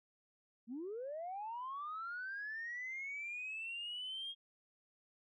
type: linear sweep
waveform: sine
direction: up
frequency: 215.5 to 3268 Hz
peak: -40 dBFS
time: 0.67-4.35 s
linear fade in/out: 50 ms
effects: tanh soft clip ceiling -37 dBFS